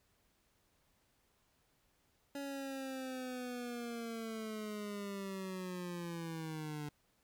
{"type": "linear sweep", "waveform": "25% pulse", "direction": "down", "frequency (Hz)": [281.4, 146.83], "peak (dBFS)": -37, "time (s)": [2.35, 6.89], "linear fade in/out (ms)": 2, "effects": ["pink hiss -75 dBFS RMS until 7.23 s"]}